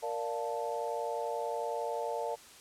sine chord, Bb major seventh, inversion none, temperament equal, 466.2 / 587.3 / 698.5 / 880 Hz, Bb4 / D5 / F5 / A5, 0 / 0 / 0 / 0 cents, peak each -37 / -38 / -39 / -38 dBFS, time 0.02-2.36 s, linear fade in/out 20 ms, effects white hiss -54 dBFS RMS until 2.6 s + low-pass 10000 Hz 12 dB/octave

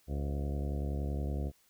harmonic tone with a mistuned harmonic, 70.7 Hz, C#2, 35 cents sharp, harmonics 1 / 2 / 3 / 4 / 5 / 6 / 7 / 8 / 9 / 10, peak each -33 / -39 / -43 / -45 / -47 / -49 / -50 / -51 / -52 / -53 dBFS, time 0.07-1.52 s, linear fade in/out 50 ms, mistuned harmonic 8, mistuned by -76 cents, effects white hiss -68 dBFS RMS until 1.69 s

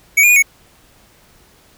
square tone with pitch steps, 2259 / 2424 / 2457 / 2217 Hz, C#7 / D#7 / D#7 / C#7, +32 / -46 / -22 / 0 cents, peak -8 dBFS, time 0.17-0.426 s, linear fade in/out 10 ms, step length 64 ms, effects pink hiss -50 dBFS RMS until 1.77 s

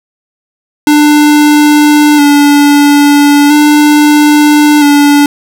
square tone with vibrato, 293 Hz, D4, 4 cents flat, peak -3 dBFS, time 0.87-5.26 s, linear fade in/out 2 ms, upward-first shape square, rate 0.38 Hz, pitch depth 25 cents each way, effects none

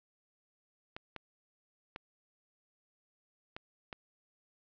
clicks, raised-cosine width 0.3 ms, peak -25 dBFS, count 5, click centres 0.965 / 1.163 / 1.961 / 3.565 / 3.928 s, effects low-pass 4000 Hz 12 dB/octave

